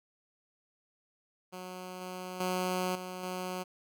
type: tone with level steps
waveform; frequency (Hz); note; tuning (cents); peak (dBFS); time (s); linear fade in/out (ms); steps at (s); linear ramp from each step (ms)
10% pulse; 183.2; F#3; -17; -33 / -31 / -22 / -31 / -27; 1.52-3.64; 20; 2.01 / 2.4 / 2.95 / 3.23; 5
effects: none